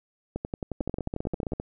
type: two click trains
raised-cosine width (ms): 2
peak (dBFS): -17 / -17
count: 13 / 14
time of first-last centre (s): 0.81-1.599 / 0.36-1.521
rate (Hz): 15.2 / 11.2
effects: none